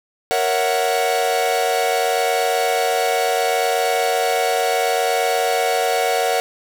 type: chord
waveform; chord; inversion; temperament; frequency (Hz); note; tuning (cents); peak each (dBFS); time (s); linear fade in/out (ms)
45% pulse; F# dominant seventh; first; equal; 466.2 / 554.4 / 659.3 / 740; A#4 / C#5 / E5 / F#5; 0 / 0 / 0 / 0; -22 / -24 / -25 / -20; 0.31-6.4; 0
effects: none